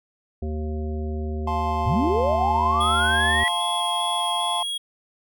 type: harmonic tone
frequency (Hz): 76.7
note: D#2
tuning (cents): -24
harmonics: 1 / 3 / 5 / 7 / 9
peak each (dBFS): -26 / -33 / -34 / -43 / -42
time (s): 0.42-3.44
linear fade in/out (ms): 5
type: chord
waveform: triangle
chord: F major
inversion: none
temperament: just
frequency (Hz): 698.5 / 873.1 / 1047.7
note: F5 / A5 / C6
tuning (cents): 0 / -14 / +2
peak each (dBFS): -26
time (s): 1.47-4.63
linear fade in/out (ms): 5
type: linear sweep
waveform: sine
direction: up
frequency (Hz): 87.31 to 1975.5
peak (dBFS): -20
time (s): 1.86-3.48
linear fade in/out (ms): 0
type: tone with vibrato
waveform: square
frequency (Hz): 3322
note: G#7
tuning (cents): 0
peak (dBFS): -26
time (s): 2.8-4.78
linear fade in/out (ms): 10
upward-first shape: square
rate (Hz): 2.5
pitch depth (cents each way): 11
effects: none